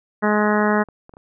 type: harmonic tone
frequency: 210.3 Hz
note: G#3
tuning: 22 cents sharp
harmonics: 1 / 2 / 3 / 4 / 5 / 6 / 7 / 8 / 9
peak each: -19 / -22 / -24 / -25 / -26 / -27 / -27 / -28 / -29 dBFS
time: 0.22-0.84 s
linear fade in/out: 20 ms
type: clicks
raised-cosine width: 1 ms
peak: -29 dBFS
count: 9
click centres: 0.456 / 0.538 / 0.604 / 0.641 / 0.697 / 0.887 / 1.094 / 1.138 / 1.169 s
effects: none